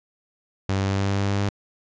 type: tone with pitch steps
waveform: sawtooth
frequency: 96.7 / 97.26 / 97.82 / 98.39 / 98.96 / 99.53 / 100.11 / 100.69 Hz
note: G2 / G2 / G2 / G2 / G2 / G2 / G2 / G2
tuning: -23 / -13 / -3 / +7 / +17 / +27 / +37 / +47 cents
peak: -17 dBFS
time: 0.69-1.49 s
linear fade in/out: 0 ms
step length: 100 ms
effects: resampled to 16000 Hz